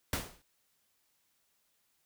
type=noise with exponential decay; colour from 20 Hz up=pink; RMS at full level=-30 dBFS; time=0.13-0.42 s; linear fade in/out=2 ms; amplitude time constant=63 ms; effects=white hiss -75 dBFS RMS until 2.05 s